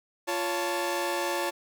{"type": "tone cluster", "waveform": "sawtooth", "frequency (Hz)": [348.1, 561, 882], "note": ["F4", "C#5", "A5"], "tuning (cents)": [-6, 21, 4], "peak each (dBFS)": -28, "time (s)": [0.27, 1.51], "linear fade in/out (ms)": 20, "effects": []}